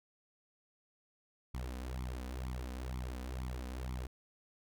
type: tone with flanger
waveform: sawtooth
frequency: 63.1 Hz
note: B1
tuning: 38 cents sharp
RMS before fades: -41 dBFS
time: 1.54-4.07 s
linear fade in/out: 5 ms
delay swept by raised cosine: 0.87 to 4.07 ms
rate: 2.1 Hz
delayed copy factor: +0.85
effects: none